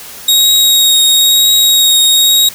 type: tone with vibrato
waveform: sawtooth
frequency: 3774 Hz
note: A#7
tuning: 21 cents sharp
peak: -3 dBFS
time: 0.28-2.49 s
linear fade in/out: 5 ms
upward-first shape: triangle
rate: 1 Hz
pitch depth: 15 cents each way
effects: white hiss -30 dBFS RMS until 2.54 s